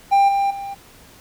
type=tone with level steps; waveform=triangle; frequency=794 Hz; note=G5; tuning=22 cents sharp; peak=-9 / -14 / -25 dBFS; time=0.11-0.75 s; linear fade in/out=20 ms; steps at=0.28 / 0.5 s; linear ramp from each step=10 ms; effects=pink hiss -47 dBFS RMS until 1.2 s